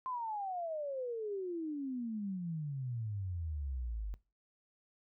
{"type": "exponential sweep", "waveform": "sine", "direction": "down", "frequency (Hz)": [1048, 48.42], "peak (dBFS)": -36, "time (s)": [0.06, 4.14], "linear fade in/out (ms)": 0, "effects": ["noise-tail reverb RT60 0.3 s tail -21 dB re dry"]}